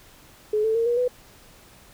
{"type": "tone with pitch steps", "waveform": "sine", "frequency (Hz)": [425.3, 442.1, 459.5, 477.7, 496.5], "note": ["G#4", "A4", "A#4", "A#4", "B4"], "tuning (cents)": [41, 8, -25, 42, 9], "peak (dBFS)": -19, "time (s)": [0.53, 1.08], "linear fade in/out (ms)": 5, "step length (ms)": 110, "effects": ["pink hiss -51 dBFS RMS until 1.93 s"]}